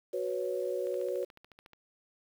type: chord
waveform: sine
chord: F# suspended fourth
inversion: none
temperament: equal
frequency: 370 / 493.9 / 554.4 Hz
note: F#4 / B4 / C#5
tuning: 0 / 0 / 0 cents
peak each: -35 dBFS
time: 0.13-1.25 s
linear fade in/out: 10 ms
type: click train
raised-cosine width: 0.3 ms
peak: -37 dBFS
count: 13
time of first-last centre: 0.87-1.733 s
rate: 13.9 Hz
effects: 9-bit